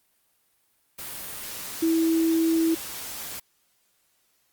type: tone in noise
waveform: sine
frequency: 326.8 Hz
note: E4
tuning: 15 cents flat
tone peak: -19 dBFS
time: 1.82-2.75 s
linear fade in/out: 10 ms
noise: white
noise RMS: -36 dBFS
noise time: 0.98-3.4 s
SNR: +14 dB
effects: white hiss -68 dBFS RMS until 4.52 s + Opus 32 kbps